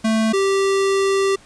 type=tone pair in turn; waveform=square; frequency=221 / 390.9 Hz; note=A3 / G4; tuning=+8 / -5 cents; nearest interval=minor seventh; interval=987 cents; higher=second; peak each=-16 dBFS; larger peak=neither; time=0.04-0.33 / 0.33-1.36 s; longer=second; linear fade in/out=10 ms; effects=pink hiss -48 dBFS RMS until 1.45 s + resampled to 22050 Hz